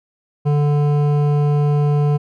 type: tone with hard clipping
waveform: sine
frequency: 146.4 Hz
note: D3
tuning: 5 cents flat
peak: -15 dBFS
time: 0.45-2.18 s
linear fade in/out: 20 ms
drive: 12 dB
effects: none